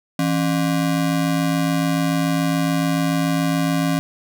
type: ring-modulated tone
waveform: square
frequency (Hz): 220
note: A3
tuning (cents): 0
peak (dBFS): -15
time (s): 0.19-3.99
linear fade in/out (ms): 0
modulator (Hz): 53.5
effects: none